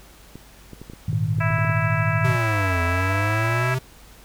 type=clicks; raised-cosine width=3 ms; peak=-24 dBFS; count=11; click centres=0.356 / 0.733 / 0.816 / 0.899 / 0.935 / 1.129 / 1.385 / 1.505 / 1.586 / 1.648 / 1.698 s
type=chord; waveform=sine; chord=Ab suspended second; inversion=none; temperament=just; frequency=103.83 / 116.8 / 155.74 Hz; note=Ab2 / Bb2 / Eb3; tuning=0 / +4 / +2 cents; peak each=-24 dBFS; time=1.08-2.36 s; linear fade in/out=5 ms
type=harmonic tone; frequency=329.6 Hz; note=E4; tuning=in tune; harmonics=2 / 3 / 4 / 5 / 6 / 7 / 8; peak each=-30 / -31 / -29 / -28 / -34 / -33 / -33 dBFS; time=1.4-3.75 s; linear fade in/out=10 ms
type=exponential two-way sweep; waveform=square; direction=down then up; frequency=131.1 to 85 to 131.1 Hz; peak=-22 dBFS; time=2.24-3.79 s; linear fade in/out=10 ms; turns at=2.82 s
effects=added 50 Hz sine -49 dBFS peak until 4.24 s + pink hiss -49 dBFS RMS until 4.24 s